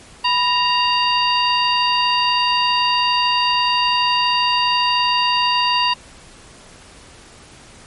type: harmonic tone with a mistuned harmonic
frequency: 932.3 Hz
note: A#5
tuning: in tune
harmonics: 1 / 2 / 3 / 4 / 5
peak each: -17 / -27 / -19 / -28 / -22 dBFS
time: 0.24-5.94 s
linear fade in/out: 10 ms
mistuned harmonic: 1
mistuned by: +97 cents
effects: pink hiss -43 dBFS RMS until 7.86 s + MP3 48 kbps